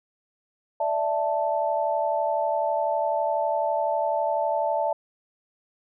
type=chord; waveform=sine; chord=D suspended second; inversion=none; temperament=equal; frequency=587.3 / 659.3 / 880 Hz; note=D5 / E5 / A5; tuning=0 / 0 / 0 cents; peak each=-27 / -26 / -26 dBFS; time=0.8-4.93 s; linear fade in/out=5 ms; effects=none